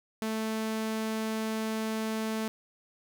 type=tone; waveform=sawtooth; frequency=220 Hz; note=A3; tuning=in tune; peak=-26 dBFS; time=0.22-2.48 s; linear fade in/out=0 ms; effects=none